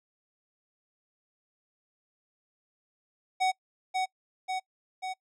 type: tone with echo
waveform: square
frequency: 750 Hz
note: F#5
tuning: 23 cents sharp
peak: -24 dBFS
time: 3.4-3.52 s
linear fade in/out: 20 ms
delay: 540 ms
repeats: 3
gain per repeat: -3 dB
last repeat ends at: 5.14 s
effects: noise-tail reverb RT60 0.1 s tail -25 dB re dry + low-pass 7000 Hz 12 dB/octave